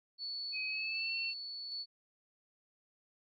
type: tone with tremolo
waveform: sine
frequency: 4438 Hz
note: C#8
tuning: 1 cent sharp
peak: -38 dBFS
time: 0.18-1.86 s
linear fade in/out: 50 ms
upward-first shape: square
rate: 1.3 Hz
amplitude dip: 30%
type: tone with pitch glide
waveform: sine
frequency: 2527 to 2708 Hz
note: D#7 to E7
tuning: +26 to +46 cents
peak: -36 dBFS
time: 0.52-1.34 s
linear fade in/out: 50 ms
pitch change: +120 cents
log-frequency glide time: 0.66-1.14 s
effects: none